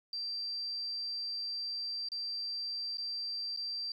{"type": "tone with dropouts", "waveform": "sine", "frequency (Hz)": 4699, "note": "D8", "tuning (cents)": 0, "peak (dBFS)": -35, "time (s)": [0.13, 3.92], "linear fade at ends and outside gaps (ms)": 2, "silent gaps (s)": [[2.087, 2.118], [2.972, 2.982], [3.564, 3.572]], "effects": ["11-bit"]}